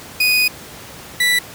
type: tone pair in turn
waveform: 30% pulse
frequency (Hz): 2487 / 1968.9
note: D#7 / B6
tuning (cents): -1 / -6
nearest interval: major third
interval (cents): 405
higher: first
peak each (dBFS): -10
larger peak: neither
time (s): 0.2-0.48 / 1.2-1.39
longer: first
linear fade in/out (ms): 5
effects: pink hiss -36 dBFS RMS until 1.54 s + high-pass 80 Hz 12 dB/octave